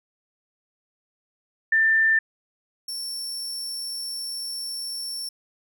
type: tone pair in turn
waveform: sine / sawtooth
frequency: 1785 / 5438 Hz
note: A6 / F8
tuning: +24 / -47 cents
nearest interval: octave + perfect fifth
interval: 1929 cents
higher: second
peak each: -16 / -27 dBFS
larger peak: first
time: 1.72-2.19 / 2.88-5.29 s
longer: second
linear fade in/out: 5 ms
effects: none